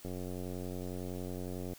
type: click train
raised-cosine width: 2 ms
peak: -28 dBFS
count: 154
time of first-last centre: 0.05-1.733 s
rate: 90.9 Hz
effects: white hiss -56 dBFS RMS until 1.78 s